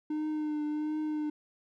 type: tone with vibrato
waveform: triangle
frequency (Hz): 303.6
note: D#4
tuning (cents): -42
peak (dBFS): -28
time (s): 0.1-1.3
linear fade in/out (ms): 5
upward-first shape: triangle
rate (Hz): 1.4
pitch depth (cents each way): 29
effects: none